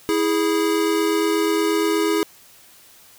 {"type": "tone pair together", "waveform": "square", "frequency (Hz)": [326.7, 415.1], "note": ["E4", "G#4"], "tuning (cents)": [-15, -1], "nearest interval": "major third", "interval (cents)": 414, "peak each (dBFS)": [-21, -21], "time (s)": [0.09, 2.23], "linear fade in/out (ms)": 0, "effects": ["white hiss -49 dBFS RMS until 3.18 s"]}